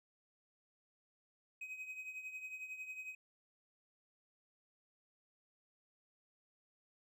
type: tone with tremolo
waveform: triangle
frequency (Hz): 2524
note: D#7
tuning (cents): +24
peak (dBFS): -40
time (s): 1.61-3.15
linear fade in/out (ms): 5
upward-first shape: triangle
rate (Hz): 11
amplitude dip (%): 70
effects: none